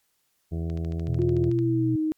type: harmonic tone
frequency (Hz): 82.41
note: E2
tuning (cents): 0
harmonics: 1 / 2 / 3 / 4 / 5 / 6 / 7 / 8 / 9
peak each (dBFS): -28 / -31 / -45 / -38 / -41 / -50 / -52 / -48 / -56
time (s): 0.51-1.51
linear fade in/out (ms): 20
type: click train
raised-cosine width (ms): 0.2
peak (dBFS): -29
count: 13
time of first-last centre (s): 0.7-1.589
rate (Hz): 13.5
type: tone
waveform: sine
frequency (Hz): 123.47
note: B2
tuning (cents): 0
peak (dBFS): -24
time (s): 1.08-1.96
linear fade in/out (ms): 5
type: tone with pitch glide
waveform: sine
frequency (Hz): 352.7 to 312.4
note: F4 to D#4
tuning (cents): +17 to +7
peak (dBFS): -22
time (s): 1.19-2.12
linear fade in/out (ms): 0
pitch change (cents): -210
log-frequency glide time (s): 1.34-1.99
effects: white hiss -71 dBFS RMS until 2.17 s + MP3 96 kbps